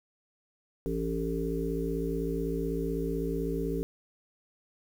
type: harmonic tone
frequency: 55.9 Hz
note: A1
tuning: 28 cents sharp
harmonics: 1 / 3 / 5 / 7 / 8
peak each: -35 / -35 / -35 / -35 / -35 dBFS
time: 0.86-3.83 s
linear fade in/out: 0 ms
effects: 9-bit